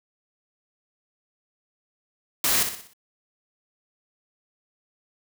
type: noise with echo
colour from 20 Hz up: white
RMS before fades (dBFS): -22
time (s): 2.44-2.63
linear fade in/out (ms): 2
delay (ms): 61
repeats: 5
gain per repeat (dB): -7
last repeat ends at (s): 2.935
effects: none